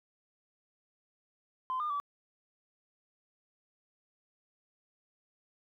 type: tone with pitch steps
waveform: sine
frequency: 1030 / 1210 / 1151 Hz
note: C6 / D#6 / D6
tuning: -28 / -49 / -35 cents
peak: -30 dBFS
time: 1.7-2 s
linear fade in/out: 0 ms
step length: 100 ms
effects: tanh soft clip ceiling -27 dBFS + 12-bit